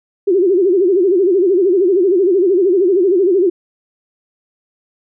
sine tone with vibrato, 372.1 Hz, F#4, 10 cents sharp, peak -9 dBFS, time 0.27-3.5 s, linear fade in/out 10 ms, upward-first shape sine, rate 13 Hz, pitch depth 150 cents each way, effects none

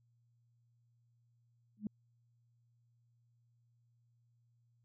sine tone with exponential growth, 210 Hz, G#3, 19 cents sharp, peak -31 dBFS, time 1.77-1.87 s, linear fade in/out 2 ms, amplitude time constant 21 ms, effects tanh soft clip ceiling -27 dBFS + added 118 Hz sine -70 dBFS peak until 4.84 s

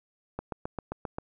click train, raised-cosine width 1 ms, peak -19 dBFS, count 7, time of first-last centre 0.39-1.185 s, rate 7.55 Hz, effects none

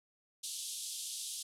white band-pass noise, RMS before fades -42 dBFS, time 0.43-1.43 s, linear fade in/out 10 ms, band 3100 to 11000 Hz, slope 48 dB/octave, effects none

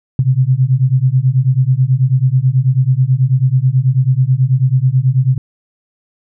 sine beating tone pair, 125.4 / 134.6 Hz, B2 / C3, +27 / +49 cents, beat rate 9.2 Hz, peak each -12 dBFS, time 0.19-5.38 s, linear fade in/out 2 ms, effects none

